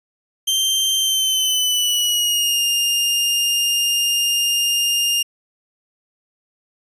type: tone with pitch glide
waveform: sawtooth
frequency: 3141 to 2815 Hz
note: G7 to F7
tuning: +3 to +13 cents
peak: -13 dBFS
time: 0.47-5.23 s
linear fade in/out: 10 ms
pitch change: -190 cents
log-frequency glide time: 0.97-2.64 s
effects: resampled to 32000 Hz